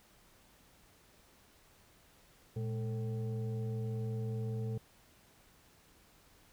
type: tone with frequency modulation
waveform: sine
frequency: 116.54 Hz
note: A#2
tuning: in tune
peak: -34 dBFS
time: 2.56-4.78 s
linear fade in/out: 5 ms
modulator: 328 Hz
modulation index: 0.67
effects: pink hiss -64 dBFS RMS until 6.52 s